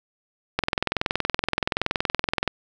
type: click train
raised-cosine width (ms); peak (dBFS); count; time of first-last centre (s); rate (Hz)
0.3; -5; 41; 0.59-2.477; 21.2
effects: none